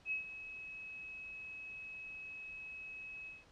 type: tone with ADSR envelope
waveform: sine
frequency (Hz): 2566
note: E7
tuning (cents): -47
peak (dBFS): -33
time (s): 0.05-3.45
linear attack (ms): 65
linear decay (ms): 120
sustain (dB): -12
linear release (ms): 180
effects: pink hiss -64 dBFS RMS until 3.51 s + low-pass 5000 Hz 12 dB/octave